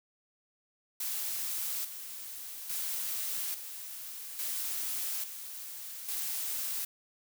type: noise with tremolo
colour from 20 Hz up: blue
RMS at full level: -35 dBFS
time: 1-6.85 s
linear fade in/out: 5 ms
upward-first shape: square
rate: 0.59 Hz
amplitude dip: 60%
effects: none